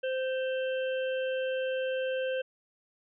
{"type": "harmonic tone with a mistuned harmonic", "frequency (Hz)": 520, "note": "C5", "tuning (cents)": -11, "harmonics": [1, 3, 5, 6], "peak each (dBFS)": [-29, -39, -43, -45], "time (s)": [0.03, 2.42], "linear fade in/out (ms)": 10, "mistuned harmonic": 5, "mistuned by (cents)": 54, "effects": []}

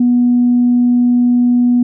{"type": "tone", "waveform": "sine", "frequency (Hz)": 244, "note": "B3", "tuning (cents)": -21, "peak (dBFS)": -7, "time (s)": [0, 1.83], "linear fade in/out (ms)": 5, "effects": ["tanh soft clip ceiling -3 dBFS"]}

